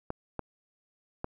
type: clicks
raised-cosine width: 1 ms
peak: -19 dBFS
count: 3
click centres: 0.104 / 0.393 / 1.244 s
effects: 10-bit